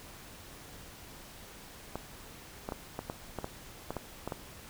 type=clicks; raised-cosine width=1 ms; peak=-21 dBFS; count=11; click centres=1.956 / 2.689 / 2.722 / 2.991 / 3.099 / 3.387 / 3.444 / 3.906 / 3.967 / 4.276 / 4.322 s; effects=pink hiss -50 dBFS RMS until 4.69 s